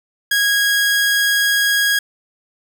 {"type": "tone", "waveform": "sawtooth", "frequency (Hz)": 1646, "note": "G#6", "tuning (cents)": -16, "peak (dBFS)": -10, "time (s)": [0.31, 1.99], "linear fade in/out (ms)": 5, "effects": []}